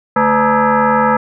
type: tone with frequency modulation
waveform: sine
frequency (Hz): 220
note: A3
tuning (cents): 0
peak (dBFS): -9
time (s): 0.16-1.17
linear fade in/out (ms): 5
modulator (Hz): 362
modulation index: 3.6
effects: none